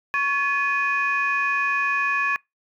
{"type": "tone cluster", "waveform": "sine", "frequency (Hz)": [1113, 1714, 2480], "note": ["C#6", "A6", "D#7"], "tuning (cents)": [7, -46, -6], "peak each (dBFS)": [-24, -22, -24], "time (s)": [0.14, 2.36], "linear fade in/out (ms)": 0, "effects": ["noise-tail reverb RT60 0.2 s tail -26 dB re dry", "tanh soft clip ceiling -12 dBFS"]}